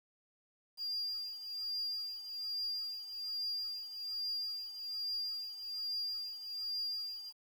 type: tone with tremolo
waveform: triangle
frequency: 4802 Hz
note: D8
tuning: 38 cents sharp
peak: -32 dBFS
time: 0.77-7.33 s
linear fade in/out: 50 ms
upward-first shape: triangle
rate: 1.2 Hz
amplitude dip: 75%
effects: tanh soft clip ceiling -30 dBFS + 10-bit

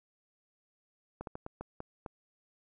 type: slowing click train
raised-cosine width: 1 ms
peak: -26 dBFS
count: 7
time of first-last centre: 1.21-2.062 s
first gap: 62 ms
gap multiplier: 1.33
effects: none

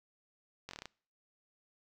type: slowing click train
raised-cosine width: 0.2 ms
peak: -26 dBFS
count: 7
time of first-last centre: 0.69-0.856 s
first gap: 21 ms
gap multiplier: 1.11
effects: noise-tail reverb RT60 0.5 s tail -25 dB re dry

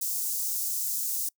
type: high-pass noise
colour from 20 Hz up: white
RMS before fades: -30 dBFS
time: 0.01-1.29 s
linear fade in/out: 5 ms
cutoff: 5900 Hz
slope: 24 dB/octave
effects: noise-tail reverb RT60 0.1 s tail -26 dB re dry

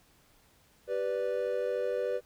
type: chord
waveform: triangle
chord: G major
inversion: none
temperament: equal with one note detuned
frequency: 390.4 / 493.9 / 587.3 Hz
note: G4 / B4 / D5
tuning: -7 / 0 / 0 cents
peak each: -34 / -29 / -33 dBFS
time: 0.87-2.21 s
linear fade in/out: 50 ms
effects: pink hiss -64 dBFS RMS until 2.25 s

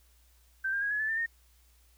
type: tone with pitch steps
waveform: sine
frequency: 1558 / 1601.8 / 1646.8 / 1693.1 / 1740.7 / 1789.7 / 1840 Hz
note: G6 / G6 / G#6 / G#6 / A6 / A6 / A#6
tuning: -11 / +37 / -15 / +33 / -19 / +29 / -23 cents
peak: -28 dBFS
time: 0.64-1.263 s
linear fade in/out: 10 ms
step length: 89 ms
effects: added 60 Hz sine -61 dBFS peak until 1.97 s + white hiss -67 dBFS RMS until 1.97 s

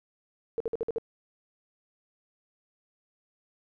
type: tone bursts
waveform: sine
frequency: 456.5 Hz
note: A#4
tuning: 36 cents flat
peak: -26 dBFS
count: 6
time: 0.58-0.983 s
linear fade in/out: 0 ms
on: 23 ms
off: 53 ms
effects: none

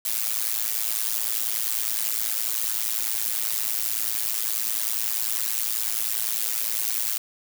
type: noise with amplitude modulation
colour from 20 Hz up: blue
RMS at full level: -22 dBFS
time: 0.05-7.18 s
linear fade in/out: 5 ms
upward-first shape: sine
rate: 110 Hz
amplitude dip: 100%
effects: none

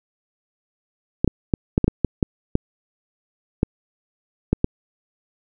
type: clicks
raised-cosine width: 3 ms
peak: -3 dBFS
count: 12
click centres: 1.245 / 1.277 / 1.538 / 1.779 / 1.843 / 1.88 / 2.047 / 2.228 / 2.554 / 3.631 / 4.53 / 4.644 s
effects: none

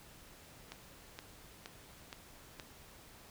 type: click train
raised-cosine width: 0.2 ms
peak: -27 dBFS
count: 5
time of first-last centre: 0.72-2.598 s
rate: 2.13 Hz
effects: pink hiss -57 dBFS RMS until 3.3 s

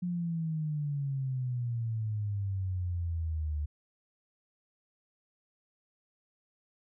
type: exponential sweep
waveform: sine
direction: down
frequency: 179.6 to 73.4 Hz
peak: -30 dBFS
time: 0.02-3.66 s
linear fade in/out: 10 ms
effects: none

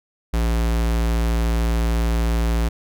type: tone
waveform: square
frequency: 57.1 Hz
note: A#1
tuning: 35 cents flat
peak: -18 dBFS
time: 0.33-2.69 s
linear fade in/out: 10 ms
effects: none

